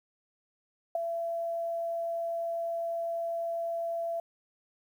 sine tone with ADSR envelope, 673 Hz, E5, 36 cents sharp, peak -23 dBFS, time 0.95-4.2 s, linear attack 4 ms, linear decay 10 ms, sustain -7 dB, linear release 3 ms, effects 10-bit

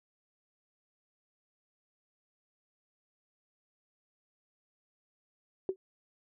sine tone with exponential decay, 379.3 Hz, F#4, 43 cents sharp, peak -24 dBFS, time 5.69-5.76 s, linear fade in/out 1 ms, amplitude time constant 15 ms, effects none

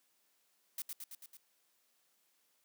blue noise with echo, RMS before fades -40 dBFS, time 0.78-0.82 s, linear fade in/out 2 ms, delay 110 ms, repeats 5, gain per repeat -3 dB, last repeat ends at 1.37 s, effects white hiss -75 dBFS RMS until 2.64 s + high-pass 200 Hz 12 dB/octave

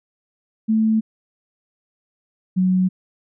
sine tone pair in turn, 220 / 185 Hz, A3 / F#3, 0 / 0 cents, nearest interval minor third, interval 300 cents, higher first, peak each -14 dBFS, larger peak neither, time 0.68-1.01 / 2.56-2.89 s, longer neither, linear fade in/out 20 ms, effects none

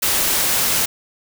white noise, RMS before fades -18 dBFS, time 0.02-0.86 s, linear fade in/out 10 ms, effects none

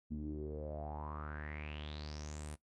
sawtooth tone with low-pass filter sweep, 75.2 Hz, D2, 42 cents sharp, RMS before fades -44 dBFS, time 0.1-2.56 s, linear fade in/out 20 ms, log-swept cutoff 230 to 9900 Hz, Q 7.4, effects noise-tail reverb RT60 0.1 s tail -17 dB re dry

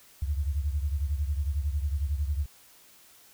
sine beating tone pair, 70 / 81 Hz, C#2 / E2, +18 / -30 cents, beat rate 11 Hz, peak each -27 / -32 dBFS, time 0.22-2.46 s, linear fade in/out 5 ms, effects white hiss -56 dBFS RMS until 3.33 s

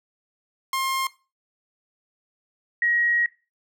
sawtooth / sine tone pair in turn, 1064 / 1895.8 Hz, C6 / A#6, +29 / +29 cents, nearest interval minor seventh, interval 1000 cents, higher second, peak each -19 dBFS, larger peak neither, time 0.73-1.07 / 2.82-3.26 s, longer second, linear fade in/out 2 ms, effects noise-tail reverb RT60 0.3 s tail -19 dB re dry

